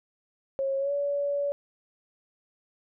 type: tone with pitch glide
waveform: sine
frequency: 543 to 570 Hz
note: C#5 to C#5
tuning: -36 to +48 cents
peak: -25 dBFS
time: 0.59-1.52 s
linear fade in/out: 0 ms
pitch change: +84 cents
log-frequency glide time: 0.78-0.92 s
effects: none